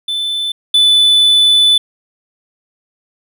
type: tone pair in turn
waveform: triangle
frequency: 3520 / 3492 Hz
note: A7 / A7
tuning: 0 / -14 cents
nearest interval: unison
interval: 14 cents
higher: first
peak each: -14 / -5 dBFS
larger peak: second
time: 0.08-0.52 / 0.74-1.78 s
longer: second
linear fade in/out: 5 ms
effects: none